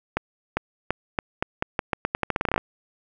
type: accelerating click train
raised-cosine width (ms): 0.5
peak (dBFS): -7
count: 20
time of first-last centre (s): 0.17-2.579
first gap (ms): 400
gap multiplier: 0.84
effects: none